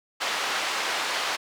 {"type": "band-pass noise", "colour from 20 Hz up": "pink", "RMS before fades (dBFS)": -28, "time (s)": [0.2, 1.37], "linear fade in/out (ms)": 20, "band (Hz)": [810, 4900], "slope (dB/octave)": 12, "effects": []}